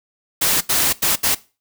white noise bursts at uneven times, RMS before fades -17 dBFS, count 4, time 0.41-0.61 / 0.69-0.93 / 1.02-1.16 / 1.23-1.35 s, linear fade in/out 10 ms, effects noise-tail reverb RT60 0.3 s tail -19 dB re dry

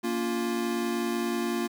square chord, Bb minor, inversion none, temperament equal with one note detuned, 233.1 / 283.3 / 349.2 Hz, Bb3 / Db4 / F4, 0 / +38 / 0 cents, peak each -31 / -36 / -31 dBFS, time 0.03-1.68 s, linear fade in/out 20 ms, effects 9-bit

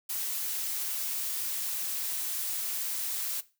blue noise, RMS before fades -33 dBFS, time 0.09-3.41 s, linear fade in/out 10 ms, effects noise-tail reverb RT60 0.3 s tail -17 dB re dry

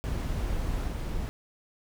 brown noise with level steps, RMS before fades -30 / -32 dBFS, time 0.04-1.29 s, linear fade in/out 0 ms, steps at 0.87 s, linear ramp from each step 10 ms, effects none

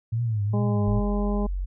sine tone with vibrato, 109.9 Hz, A2, 2 cents flat, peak -22 dBFS, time 0.12-1 s, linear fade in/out 10 ms, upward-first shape triangle, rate 2.4 Hz, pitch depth 160 cents each way
harmonic tone, 205 Hz, G#3, 22 cents flat, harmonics 1 / 2 / 3 / 4 / 5, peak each -25 / -31 / -35 / -37 / -39 dBFS, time 0.53-1.47 s, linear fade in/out 10 ms
sine tone, 46.25 Hz, F#1, in tune, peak -25 dBFS, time 0.86-1.66 s, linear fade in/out 20 ms
effects none

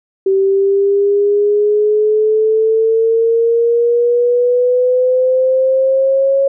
sine exponential sweep, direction up, 384.9 to 550 Hz, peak -9 dBFS, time 0.26-6.48 s, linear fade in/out 5 ms, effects none

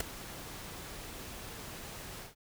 pink noise with ADSR envelope, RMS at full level -27 dBFS, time 0-2.35 s, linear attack 4 ms, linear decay 7 ms, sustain -18 dB, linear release 140 ms, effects none

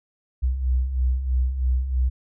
sine beating tone pair, 61.2 / 64.3 Hz, B1 / C2, -15 / -30 cents, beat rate 3.1 Hz, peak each -27 / -20 dBFS, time 0.42-2.1 s, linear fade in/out 20 ms, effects none

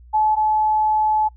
sine tone pair in turn, 860 / 860 Hz, A5 / A5, -40 / -40 cents, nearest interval unison, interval 0 cents, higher neither, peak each -14 / -15 dBFS, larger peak first, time 0.13-0.36 / 0.36-1.29 s, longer second, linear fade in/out 20 ms, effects noise-tail reverb RT60 0.1 s tail -25 dB re dry + added 60 Hz sine -42 dBFS peak until 1.36 s

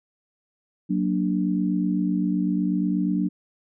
sine chord, Gb augmented, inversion none, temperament equal, 185 / 233.1 / 293.7 Hz, Gb3 / Bb3 / D4, 0 / 0 / 0 cents, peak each -23 / -28 / -25 dBFS, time 0.89-3.29 s, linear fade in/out 20 ms, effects none

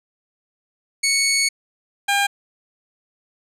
15% pulse tone pair in turn, 2217 / 803.1 Hz, C#7 / G5, 0 / +42 cents, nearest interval octave + tritone, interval 1758 cents, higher first, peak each -10 dBFS, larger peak neither, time 1.03-1.49 / 2.08-2.27 s, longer first, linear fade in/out 10 ms, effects low-pass 12000 Hz 12 dB/octave

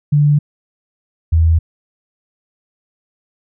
sine tone pair in turn, 146.7 / 81.58 Hz, D3 / E2, -2 / -17 cents, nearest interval minor seventh, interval 1015 cents, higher first, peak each -8 dBFS, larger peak neither, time 0.12-0.39 / 1.32-1.59 s, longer neither, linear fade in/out 10 ms, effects none

